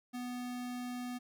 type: tone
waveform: square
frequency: 246.9 Hz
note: B3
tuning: in tune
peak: -39 dBFS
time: 0.13-1.19 s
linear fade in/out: 20 ms
effects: none